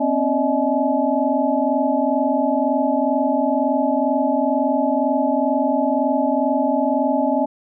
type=tone cluster; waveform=sine; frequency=252.2 / 274.3 / 590 / 633 / 851 Hz; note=B3 / C#4 / D5 / D#5 / G#5; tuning=+36 / -18 / +8 / +30 / +42 cents; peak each=-23 / -21 / -24 / -22 / -23 dBFS; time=0-7.46 s; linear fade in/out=10 ms; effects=none